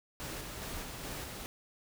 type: noise with tremolo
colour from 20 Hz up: pink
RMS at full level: -41 dBFS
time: 0.2-1.46 s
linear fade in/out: 0 ms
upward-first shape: square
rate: 2.4 Hz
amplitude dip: 25%
effects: none